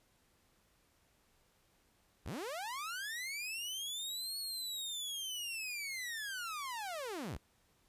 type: linear two-way sweep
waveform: sawtooth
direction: up then down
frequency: 31.32 to 4382 to 31.32 Hz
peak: -36 dBFS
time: 2.25-7.38 s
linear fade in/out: 20 ms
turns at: 4.38 s
effects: pink hiss -72 dBFS RMS until 7.88 s + resampled to 32000 Hz